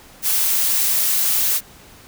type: noise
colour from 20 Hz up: blue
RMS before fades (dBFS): -18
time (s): 0.22-1.61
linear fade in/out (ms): 50
effects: pink hiss -45 dBFS RMS until 2.07 s